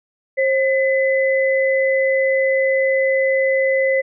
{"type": "tone pair together", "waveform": "sine", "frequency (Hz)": [533.9, 2014], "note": ["C5", "B6"], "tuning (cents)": [35, 33], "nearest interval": "octave + major seventh", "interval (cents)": 2298, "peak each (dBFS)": [-15, -20], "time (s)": [0.37, 4.02], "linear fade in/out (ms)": 20, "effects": []}